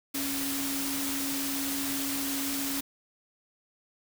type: tone in noise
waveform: sine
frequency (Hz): 276.3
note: C#4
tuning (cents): -6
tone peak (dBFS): -33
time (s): 0.14-2.81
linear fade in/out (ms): 10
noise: white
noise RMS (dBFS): -33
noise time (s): 0.14-2.81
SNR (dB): -3
effects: none